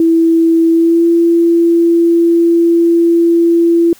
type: tone with pitch glide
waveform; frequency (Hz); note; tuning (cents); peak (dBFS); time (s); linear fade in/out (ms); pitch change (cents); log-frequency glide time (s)
sine; 329.6 to 337.5; E4 to E4; 0 to +41; -6; 0-3.93; 2; +41; 0.71-1.06
effects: white hiss -43 dBFS RMS until 3.99 s